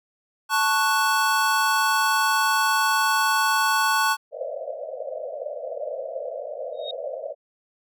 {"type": "chord", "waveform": "square", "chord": "F# minor", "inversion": "first", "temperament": "equal", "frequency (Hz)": [880, 1108.7, 1480], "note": ["A5", "C#6", "F#6"], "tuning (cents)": [0, 0, 0], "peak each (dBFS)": -24, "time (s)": [0.49, 4.17], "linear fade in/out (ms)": 50}
{"type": "band-pass noise", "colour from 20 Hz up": "pink", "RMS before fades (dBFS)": -32, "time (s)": [4.31, 7.35], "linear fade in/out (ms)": 50, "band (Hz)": [500, 660], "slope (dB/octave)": 96}
{"type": "tone with exponential growth", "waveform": "sine", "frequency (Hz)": 3743, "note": "A#7", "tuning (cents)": 6, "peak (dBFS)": -26, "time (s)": [6.73, 6.91], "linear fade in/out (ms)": 5, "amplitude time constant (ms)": 38}
{"effects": []}